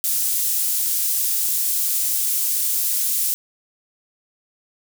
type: high-pass noise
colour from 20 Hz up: pink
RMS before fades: -21 dBFS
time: 0.04-3.34 s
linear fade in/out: 0 ms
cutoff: 10000 Hz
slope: 12 dB/octave
effects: none